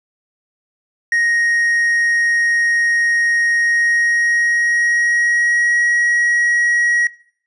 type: tone with pitch glide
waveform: triangle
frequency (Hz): 1872 to 1904.7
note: A#6 to A#6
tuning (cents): +7 to +37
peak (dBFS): -11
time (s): 1.12-7.07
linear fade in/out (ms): 2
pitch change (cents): +30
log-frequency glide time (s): 3.57-5.8
effects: noise-tail reverb RT60 0.6 s tail -22 dB re dry + resampled to 24000 Hz